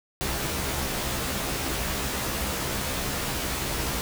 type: noise with comb filter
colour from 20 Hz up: pink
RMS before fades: -29 dBFS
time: 0.21-4.01 s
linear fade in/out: 0 ms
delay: 15 ms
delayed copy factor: +1
effects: none

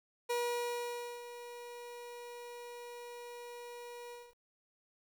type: tone with ADSR envelope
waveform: 30% pulse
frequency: 480.9 Hz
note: B4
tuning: 46 cents flat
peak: -29 dBFS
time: 0.29-4.35 s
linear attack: 14 ms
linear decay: 910 ms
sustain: -14 dB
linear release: 230 ms
effects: 11-bit

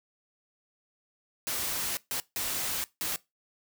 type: noise bursts at uneven times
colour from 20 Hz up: white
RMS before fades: -32 dBFS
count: 4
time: 1.47-1.97 / 2.11-2.2 / 2.36-2.84 / 3.01-3.16 s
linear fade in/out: 0 ms
effects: noise-tail reverb RT60 0.2 s tail -20 dB re dry

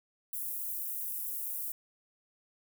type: high-pass noise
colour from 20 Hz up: pink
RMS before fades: -37 dBFS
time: 0.33-1.72 s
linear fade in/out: 2 ms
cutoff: 12000 Hz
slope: 24 dB/octave
effects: none

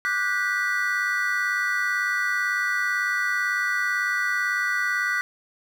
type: chord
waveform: triangle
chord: G major seventh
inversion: second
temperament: just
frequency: 1176 / 1470 / 1568 / 1960 Hz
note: D6 / F#6 / G6 / B6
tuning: +2 / -12 / 0 / -14 cents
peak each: -30 / -24 / -29 / -24 dBFS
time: 0.05-5.21 s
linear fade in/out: 0 ms
effects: 8-bit

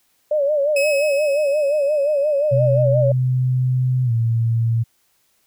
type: tone with vibrato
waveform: sine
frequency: 582 Hz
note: D5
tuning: 16 cents flat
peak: -15 dBFS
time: 0.31-3.12 s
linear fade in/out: 5 ms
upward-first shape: sine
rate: 5.7 Hz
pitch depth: 94 cents each way
type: tone with exponential decay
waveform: 40% pulse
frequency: 2563 Hz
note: E7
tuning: 49 cents flat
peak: -18 dBFS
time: 0.76-2.83 s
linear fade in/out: 5 ms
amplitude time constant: 450 ms
type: tone with pitch glide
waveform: sine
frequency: 127.5 to 114.91 Hz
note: C3 to A#2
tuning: -44 to -24 cents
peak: -15 dBFS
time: 2.51-4.84 s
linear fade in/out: 20 ms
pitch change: -180 cents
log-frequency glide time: 4.04-4.12 s
effects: white hiss -63 dBFS RMS until 5.46 s

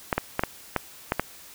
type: clicks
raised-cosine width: 0.5 ms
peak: -7 dBFS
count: 7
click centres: 0.128 / 0.18 / 0.394 / 0.436 / 0.763 / 1.121 / 1.196 s
effects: white hiss -47 dBFS RMS until 1.54 s

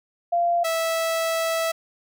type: tone pair in turn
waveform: sine / sawtooth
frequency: 691 / 655.3 Hz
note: F5 / E5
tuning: -19 / -10 cents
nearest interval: minor second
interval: 91 cents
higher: first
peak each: -18 dBFS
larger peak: neither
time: 0.32-0.64 / 0.64-1.72 s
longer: second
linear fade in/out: 10 ms
effects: none

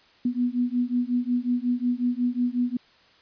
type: beating tone pair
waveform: sine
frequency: 242.7 / 248.2 Hz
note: B3 / B3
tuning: -30 / +9 cents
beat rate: 5.5 Hz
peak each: -25 dBFS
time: 0.25-2.77 s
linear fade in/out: 5 ms
effects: white hiss -57 dBFS RMS until 3.21 s + resampled to 11025 Hz

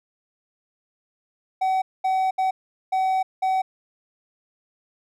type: tone bursts at uneven times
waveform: triangle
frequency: 757 Hz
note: F#5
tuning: 39 cents sharp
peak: -17 dBFS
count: 5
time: 1.61-1.82 / 2.04-2.31 / 2.38-2.51 / 2.92-3.23 / 3.42-3.62 s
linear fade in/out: 10 ms
effects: none

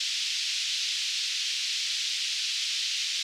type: band-pass noise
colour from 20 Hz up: pink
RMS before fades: -30 dBFS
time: 0-3.23 s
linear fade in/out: 5 ms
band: 2900 to 5600 Hz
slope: 24 dB/octave
effects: none

